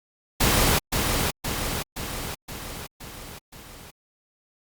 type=noise with echo; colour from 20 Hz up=pink; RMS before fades=-20 dBFS; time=0.4-0.79 s; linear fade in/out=10 ms; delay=520 ms; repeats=6; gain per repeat=-4 dB; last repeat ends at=3.91 s; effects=Opus 48 kbps